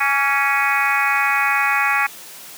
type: harmonic tone with a mistuned harmonic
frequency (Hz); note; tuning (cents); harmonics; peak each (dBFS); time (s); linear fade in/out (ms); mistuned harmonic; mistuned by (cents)
277.2; C#4; 0; 3 / 4 / 5 / 6 / 7 / 8 / 9; -23 / -23 / -23 / -23 / -23 / -23 / -23; 0-2.07; 10; 4; +38
effects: white hiss -38 dBFS RMS until 2.57 s + high-pass 150 Hz 12 dB/octave